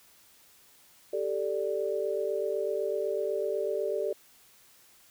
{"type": "chord", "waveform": "sine", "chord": "G suspended second", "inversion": "none", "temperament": "equal", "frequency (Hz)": [392, 440, 587.3], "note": ["G4", "A4", "D5"], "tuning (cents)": [0, 0, 0], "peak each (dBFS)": -32, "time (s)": [1.13, 4.13], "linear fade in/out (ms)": 5, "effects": ["white hiss -59 dBFS RMS until 5.1 s"]}